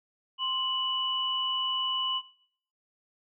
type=tone pair together; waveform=sine; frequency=1046.5 / 2960 Hz; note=C6 / F#7; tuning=0 / 0 cents; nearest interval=octave + tritone; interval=1800 cents; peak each=-33 / -28 dBFS; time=0.38-2.22 s; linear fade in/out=50 ms; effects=noise-tail reverb RT60 0.6 s tail -18 dB re dry